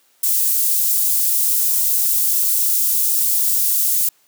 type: high-pass noise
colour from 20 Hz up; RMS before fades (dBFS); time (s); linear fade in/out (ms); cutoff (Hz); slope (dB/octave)
white; -17; 0.23-4.09; 5; 9100; 12
effects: white hiss -58 dBFS RMS until 4.27 s + high-pass 200 Hz 12 dB/octave